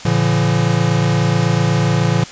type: tone cluster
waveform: square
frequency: 113.3 / 142.2 / 169.7 Hz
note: A#2 / C#3 / F3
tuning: -49 / +45 / -49 cents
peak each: -18 dBFS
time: 0.05-2.24 s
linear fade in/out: 5 ms
effects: white hiss -34 dBFS RMS until 2.31 s + resampled to 16000 Hz